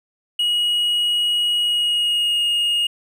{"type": "tone with pitch glide", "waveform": "triangle", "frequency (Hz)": [2900, 2858], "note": ["F#7", "F7"], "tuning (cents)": [-35, 39], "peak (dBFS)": -15, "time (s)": [0.39, 2.87], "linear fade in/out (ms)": 5, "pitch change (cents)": -26, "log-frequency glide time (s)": [1.6, 2.45], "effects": []}